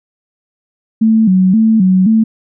sine tone with vibrato, 203.3 Hz, G#3, 37 cents flat, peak -6 dBFS, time 1.01-2.24 s, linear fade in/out 10 ms, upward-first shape square, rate 1.9 Hz, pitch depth 150 cents each way, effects none

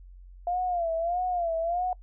sine tone with vibrato, 692 Hz, F5, 16 cents flat, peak -25 dBFS, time 0.47-1.93 s, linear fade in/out 2 ms, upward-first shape sine, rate 1.6 Hz, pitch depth 99 cents each way, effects noise-tail reverb RT60 0.1 s tail -24 dB re dry + added 45 Hz sine -45 dBFS peak until 2.02 s

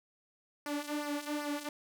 sawtooth tone with flanger, 293.7 Hz, D4, in tune, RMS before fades -37 dBFS, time 0.66-1.69 s, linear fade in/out 2 ms, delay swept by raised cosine 0.27 to 3.47 ms, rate 2.6 Hz, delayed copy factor -0.7, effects none

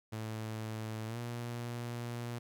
sawtooth tone with pitch glide, 110 to 119.26 Hz, A2 to A#2, 0 to +40 cents, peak -34 dBFS, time 0.12-2.39 s, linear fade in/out 10 ms, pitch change +140 cents, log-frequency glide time 1.06-1.18 s, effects 12-bit

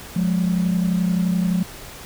sine tone pair together, 178.42 / 210 Hz, F3 / G#3, +37 / +19 cents, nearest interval minor third, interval 282 cents, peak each -17 / -22 dBFS, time 0.16-1.63 s, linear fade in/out 5 ms, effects tanh soft clip ceiling -12 dBFS + pink hiss -38 dBFS RMS until 2.05 s

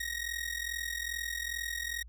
sawtooth ring-modulated tone, 1881 Hz, A#6, 15 cents sharp, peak -28 dBFS, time 0-2.03 s, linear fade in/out 2 ms, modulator 21.2 Hz, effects added 57 Hz sine -47 dBFS peak until 2.08 s

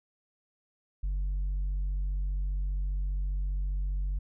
sine tone, 47.48 Hz, F#1, 45 cents sharp, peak -25 dBFS, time 1.03-4.19 s, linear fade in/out 10 ms, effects tanh soft clip ceiling -27 dBFS

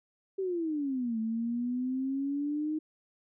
sine exponential two-way sweep, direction down then up, 392.6 to 220 to 312.5 Hz, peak -29 dBFS, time 0.38-2.79 s, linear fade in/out 10 ms, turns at 1.19 s, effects none

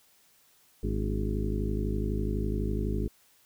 harmonic tone with a mistuned harmonic, 52 Hz, G#1, 3 cents sharp, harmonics 1 / 2 / 3 / 4 / 5 / 6 / 7 / 8, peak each -30 / -34 / -39 / -35 / -42 / -39 / -38 / -39 dBFS, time 0.83-3.08 s, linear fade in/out 5 ms, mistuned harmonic 6, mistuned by -84 cents, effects white hiss -63 dBFS RMS until 3.45 s

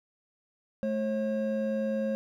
triangle tone pair together, 216.5 / 540 Hz, A3 / C#5, -28 / -45 cents, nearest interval octave + major third, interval 1583 cents, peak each -28 dBFS, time 0.83-2.15 s, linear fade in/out 0 ms, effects none

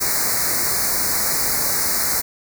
white band-stop noise, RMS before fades -20 dBFS, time 0-2.22 s, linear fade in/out 20 ms, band 2300 to 4100 Hz, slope 96 dB/octave, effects none

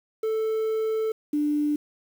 triangle / sine tone pair in turn, 440 / 296.2 Hz, A4 / D4, 0 / +15 cents, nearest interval perfect fifth, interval 685 cents, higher first, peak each -21 dBFS, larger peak neither, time 0.23-1.12 / 1.33-1.76 s, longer first, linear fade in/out 5 ms, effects 8-bit

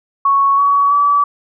sine tone with pitch steps, 1108.7 / 1128.7 / 1149.1 Hz, C#6 / C#6 / D6, 0 / +31 / -38 cents, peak -9 dBFS, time 0.25-1.24 s, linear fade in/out 5 ms, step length 330 ms, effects none

